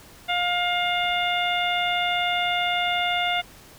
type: harmonic tone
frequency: 708 Hz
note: F5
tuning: 23 cents sharp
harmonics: 1 / 2 / 3 / 4 / 5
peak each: -25 / -30 / -27 / -29 / -30 dBFS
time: 0.28-3.42 s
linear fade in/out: 20 ms
effects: pink hiss -48 dBFS RMS until 3.78 s